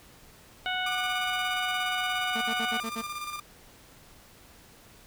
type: harmonic tone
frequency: 737 Hz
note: F#5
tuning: 7 cents flat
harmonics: 1 / 2 / 3 / 4 / 5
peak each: -33 / -32 / -36 / -34 / -39 dBFS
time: 0.66-2.8 s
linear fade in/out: 0 ms
type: tone with tremolo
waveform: sawtooth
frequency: 1197 Hz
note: D6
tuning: 33 cents sharp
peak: -29 dBFS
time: 0.86-3.4 s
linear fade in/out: 5 ms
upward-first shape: square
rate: 17 Hz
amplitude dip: 45%
type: tone bursts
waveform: sawtooth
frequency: 225.8 Hz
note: A3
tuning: 45 cents sharp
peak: -29 dBFS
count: 6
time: 2.35-3.019 s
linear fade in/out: 10 ms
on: 64 ms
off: 57 ms
effects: pink hiss -54 dBFS RMS until 5.06 s